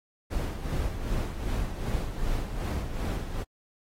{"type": "noise with tremolo", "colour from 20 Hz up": "brown", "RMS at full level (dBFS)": -28, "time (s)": [0.3, 3.44], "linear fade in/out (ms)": 20, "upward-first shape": "sine", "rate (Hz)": 2.6, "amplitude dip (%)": 55, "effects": ["AAC 48 kbps"]}